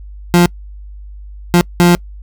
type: tone bursts at uneven times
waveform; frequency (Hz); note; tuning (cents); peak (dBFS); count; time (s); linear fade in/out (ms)
30% pulse; 174.61; F3; 0; -3; 3; 0.34-0.46 / 1.54-1.61 / 1.8-1.95; 0
effects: noise-tail reverb RT60 0.1 s tail -26 dB re dry + added 50 Hz sine -29 dBFS peak until 2.22 s